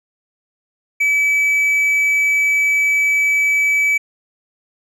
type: tone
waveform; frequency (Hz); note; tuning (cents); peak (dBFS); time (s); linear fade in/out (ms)
triangle; 2295; D7; -40; -11; 1-3.98; 10
effects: none